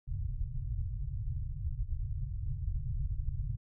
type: low-pass noise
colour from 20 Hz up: pink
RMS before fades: -35 dBFS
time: 0.07-3.57 s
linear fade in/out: 5 ms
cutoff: 140 Hz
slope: 96 dB/octave
effects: none